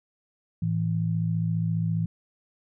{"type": "tone pair together", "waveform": "sine", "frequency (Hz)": [110, 164.81], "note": ["A2", "E3"], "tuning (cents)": [0, 0], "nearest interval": "perfect fifth", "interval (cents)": 700, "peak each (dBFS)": [-27, -25], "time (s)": [0.62, 2.06], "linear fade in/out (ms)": 5, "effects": []}